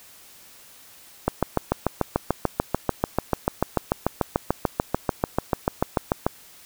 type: click train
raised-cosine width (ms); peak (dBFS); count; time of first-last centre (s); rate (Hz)
1; -5; 35; 1.28-6.265; 6.82
effects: white hiss -49 dBFS RMS until 6.65 s